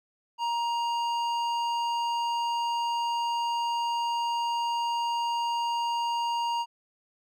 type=tone with hard clipping; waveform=triangle; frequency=940 Hz; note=A#5; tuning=14 cents sharp; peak=-28 dBFS; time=0.38-6.66 s; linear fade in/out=50 ms; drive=15 dB; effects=none